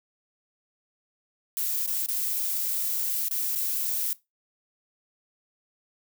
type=noise with dropouts; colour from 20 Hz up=violet; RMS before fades=-28 dBFS; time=1.57-4.13 s; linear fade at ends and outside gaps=0 ms; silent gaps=1.863-1.876 / 2.061-2.086 / 3.283-3.311 / 3.551-3.558 s; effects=noise-tail reverb RT60 0.2 s tail -19 dB re dry